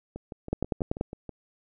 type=two click trains; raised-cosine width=2 ms; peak=-24 / -12 dBFS; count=8 / 6; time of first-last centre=0.16-1.293 / 0.53-1.011 s; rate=6.18 / 10.4 Hz; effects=none